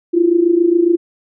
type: tone with amplitude modulation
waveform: sine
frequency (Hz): 343.3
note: F4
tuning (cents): -30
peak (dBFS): -6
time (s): 0.13-0.97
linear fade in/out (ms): 20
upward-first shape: sine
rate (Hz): 27.3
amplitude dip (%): 75
effects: none